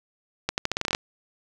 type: accelerating click train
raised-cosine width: 0.2 ms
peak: -7 dBFS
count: 11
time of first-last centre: 0.49-0.949 s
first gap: 89 ms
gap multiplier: 0.84
effects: none